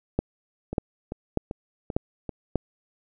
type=two click trains; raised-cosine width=2 ms; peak=-9 / -18 dBFS; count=5 / 5; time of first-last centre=0.19-2.557 / 0.73-2.292 s; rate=1.69 / 2.56 Hz; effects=none